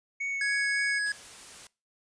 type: tone with vibrato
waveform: triangle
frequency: 2217 Hz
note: C#7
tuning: in tune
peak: -28 dBFS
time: 0.2-0.99 s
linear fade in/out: 10 ms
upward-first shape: sine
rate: 3.6 Hz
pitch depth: 9 cents each way
type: tone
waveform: square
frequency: 1670 Hz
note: G#6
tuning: 9 cents sharp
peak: -28 dBFS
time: 0.41-1.12 s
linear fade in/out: 2 ms
type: noise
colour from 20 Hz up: white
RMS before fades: -47 dBFS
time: 1.06-1.67 s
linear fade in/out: 2 ms
effects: noise-tail reverb RT60 0.3 s tail -22 dB re dry + resampled to 22050 Hz